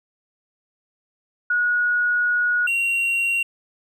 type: tone pair in turn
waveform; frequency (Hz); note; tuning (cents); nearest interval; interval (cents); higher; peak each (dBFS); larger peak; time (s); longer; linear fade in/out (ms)
sine / triangle; 1454 / 2751; F#6 / F7; -31 / -27; major seventh; 1104; second; -17; neither; 1.5-2.67 / 2.67-3.43; first; 5
effects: none